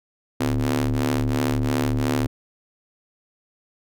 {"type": "ring-modulated tone", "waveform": "sawtooth", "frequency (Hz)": 73.42, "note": "D2", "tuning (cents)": 0, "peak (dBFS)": -13, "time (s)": [0.4, 2.27], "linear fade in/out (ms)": 10, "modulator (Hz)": 185, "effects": []}